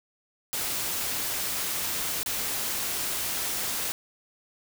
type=noise with dropouts; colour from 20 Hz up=white; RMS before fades=-30 dBFS; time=0.53-3.92 s; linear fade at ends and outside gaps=0 ms; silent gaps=2.231-2.261 s; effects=none